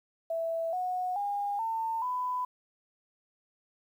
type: tone with pitch steps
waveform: sine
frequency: 659.3 / 731.5 / 811.7 / 900.6 / 999.3 Hz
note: E5 / F#5 / G#5 / A5 / B5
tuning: 0 / -20 / -40 / +40 / +20 cents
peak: -29 dBFS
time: 0.3-2.45 s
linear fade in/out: 5 ms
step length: 430 ms
effects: 10-bit